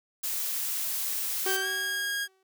blue noise, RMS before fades -31 dBFS, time 0.23-1.57 s, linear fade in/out 10 ms
sawtooth tone with pitch glide, 1568 to 1633.6 Hz, G6 to G#6, 0 to -29 cents, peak -25 dBFS, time 1.45-2.28 s, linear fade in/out 50 ms, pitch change +71 cents, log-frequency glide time 1.61-1.67 s
sawtooth tone with exponential decay, 380 Hz, F#4, 46 cents sharp, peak -24 dBFS, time 1.46-2.43 s, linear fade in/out 2 ms, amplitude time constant 210 ms
effects none

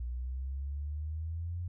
sine exponential sweep, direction up, 59.3 to 89.4 Hz, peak -34 dBFS, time 0-1.68 s, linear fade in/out 5 ms, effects none

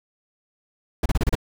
brown noise bursts, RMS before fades -18 dBFS, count 6, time 1.03-1.353 s, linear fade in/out 5 ms, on 28 ms, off 31 ms, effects none

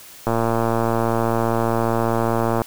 click train, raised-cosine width 1 ms, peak -6 dBFS, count 271, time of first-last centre 0.27-2.618 s, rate 115 Hz, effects white hiss -42 dBFS RMS until 2.66 s

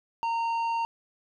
triangle tone with tanh clipping, 921 Hz, A#5, 21 cents flat, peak -27 dBFS, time 0.23-0.85 s, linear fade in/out 0 ms, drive 12 dB, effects none

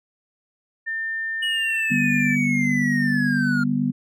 sine tone with pitch glide, 1800 to 1772.1 Hz, A6 to A6, +39 to +12 cents, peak -24 dBFS, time 0.86-2.36 s, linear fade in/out 20 ms, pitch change -27 cents, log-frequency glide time 1.52-1.99 s
triangle linear sweep, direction down, 2930 to 1396.9 Hz, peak -21 dBFS, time 1.42-3.64 s, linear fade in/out 10 ms
harmonic tone, 49 Hz, G1, in tune, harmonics 3 / 4 / 5, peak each -26 / -25 / -21 dBFS, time 1.9-3.92 s, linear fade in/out 20 ms
effects none

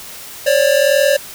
square tone pair together, 543.6 / 585 Hz, C#5 / D5, -34 / -7 cents, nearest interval minor second, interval 127 cents, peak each -14 dBFS, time 0.46-1.17 s, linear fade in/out 10 ms, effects white hiss -33 dBFS RMS until 1.34 s

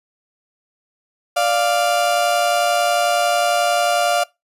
35% pulse tone pair together, 587.3 / 698.4 Hz, D5 / F5, 0 / 0 cents, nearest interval minor third, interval 300 cents, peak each -18 / -15 dBFS, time 1.36-4.24 s, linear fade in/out 10 ms, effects noise-tail reverb RT60 0.2 s tail -22 dB re dry + resampled to 32000 Hz

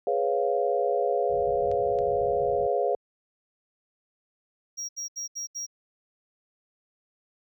sine chord, C# dominant seventh, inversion second, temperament equal, 415.3 / 493.9 / 554.4 / 698.5 Hz, G#4 / B4 / C#5 / E#5, 0 / 0 / 0 / 0 cents, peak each -28 dBFS, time 0.07-2.95 s, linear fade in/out 2 ms
pink low-pass noise, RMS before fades -41 dBFS, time 1.29-2.67 s, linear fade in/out 10 ms, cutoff 140 Hz, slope 12 dB/octave
clicks, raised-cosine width 0.2 ms, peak -30 dBFS, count 2, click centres 1.715 / 1.988 s
triangle tone bursts, 5650 Hz, F8, 19 cents sharp, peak -30 dBFS, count 5, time 4.77-5.666 s, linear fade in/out 20 ms, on 120 ms, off 74 ms
effects high-pass 60 Hz 12 dB/octave

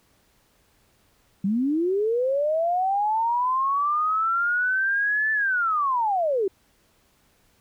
sine linear two-way sweep, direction up then down, 185 to 1760 to 364 Hz, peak -20 dBFS, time 1.44-6.48 s, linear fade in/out 5 ms, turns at 5.32 s, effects pink hiss -63 dBFS RMS until 7.6 s

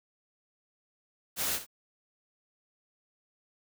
white noise with echo, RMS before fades -31 dBFS, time 1.36-1.6 s, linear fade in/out 50 ms, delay 66 ms, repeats 1, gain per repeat -12 dB, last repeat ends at 1.666 s, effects none

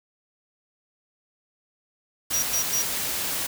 white noise, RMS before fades -28 dBFS, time 2.3-3.47 s, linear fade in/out 10 ms
45% pulse tone bursts, 5770 Hz, F#8, 44 cents flat, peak -23 dBFS, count 3, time 2.33-2.824 s, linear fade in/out 10 ms, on 98 ms, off 100 ms
effects none

